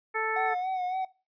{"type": "harmonic tone", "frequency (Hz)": 440.5, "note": "A4", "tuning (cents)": 2, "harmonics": [1, 2, 3, 4, 5], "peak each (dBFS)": [-33, -33, -33, -33, -33], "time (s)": [0.14, 0.55], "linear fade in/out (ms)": 20}
{"type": "tone with vibrato", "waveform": "triangle", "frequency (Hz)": 740, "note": "F#5", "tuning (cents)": 0, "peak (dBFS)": -26, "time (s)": [0.36, 1.05], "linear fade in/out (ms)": 5, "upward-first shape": "sine", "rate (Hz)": 3.6, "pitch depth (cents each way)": 44}
{"effects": ["noise-tail reverb RT60 0.3 s tail -20 dB re dry", "resampled to 11025 Hz"]}